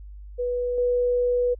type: tone with level steps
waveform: sine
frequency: 490.7 Hz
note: B4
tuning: 11 cents flat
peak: -23 / -19 dBFS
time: 0.38-1.55 s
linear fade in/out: 20 ms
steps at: 0.78 s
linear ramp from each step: 2 ms
effects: added 50 Hz sine -38 dBFS peak until 1.59 s